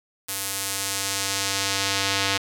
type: tone with band-pass filter sweep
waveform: square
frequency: 98 Hz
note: G2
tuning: in tune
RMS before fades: -26 dBFS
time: 0.28-2.38 s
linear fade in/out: 10 ms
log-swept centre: 12000 to 3700 Hz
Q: 0.83
effects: none